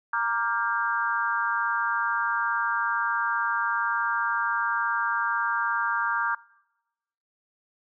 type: chord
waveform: sine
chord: G minor seventh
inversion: first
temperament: equal with one note detuned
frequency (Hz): 932.3 / 1174.7 / 1396.9 / 1598.2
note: Bb5 / D6 / F6 / G6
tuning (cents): 0 / 0 / 0 / +33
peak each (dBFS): -29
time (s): 0.13-6.35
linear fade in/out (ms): 5
effects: noise-tail reverb RT60 1.0 s tail -23 dB re dry